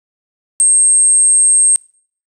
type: tone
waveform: sine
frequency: 8460 Hz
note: C9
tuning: 18 cents sharp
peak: -4 dBFS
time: 0.6-1.76 s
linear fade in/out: 0 ms
effects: noise-tail reverb RT60 0.5 s tail -26 dB re dry + tanh soft clip ceiling -6 dBFS